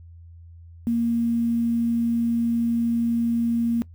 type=tone with quantisation; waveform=sine; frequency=233.1 Hz; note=A#3; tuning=in tune; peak=-19 dBFS; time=0.87-3.82 s; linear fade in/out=0 ms; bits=8; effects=noise-tail reverb RT60 0.1 s tail -20 dB re dry + added 84 Hz sine -42 dBFS peak until 3.94 s